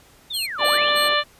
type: linear two-way sweep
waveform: sine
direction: down then up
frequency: 3767 to 480 to 3767 Hz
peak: -27 dBFS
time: 0.3-0.92 s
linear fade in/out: 10 ms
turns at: 0.66 s
type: tone bursts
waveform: sawtooth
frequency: 4216 Hz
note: C8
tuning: 12 cents sharp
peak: -21 dBFS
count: 3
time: 0.33-1.09 s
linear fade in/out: 20 ms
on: 140 ms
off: 170 ms
type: harmonic tone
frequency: 590 Hz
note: D5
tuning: 8 cents sharp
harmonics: 1 / 2 / 3 / 4 / 5 / 6 / 7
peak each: -24 / -22 / -23 / -28 / -25 / -26 / -28 dBFS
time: 0.58-1.24 s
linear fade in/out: 50 ms
type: band-pass noise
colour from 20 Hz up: white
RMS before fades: -37 dBFS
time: 0.59-1.14 s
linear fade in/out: 2 ms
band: 250 to 760 Hz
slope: 12 dB/octave
effects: pink hiss -52 dBFS RMS until 1.39 s + resampled to 32000 Hz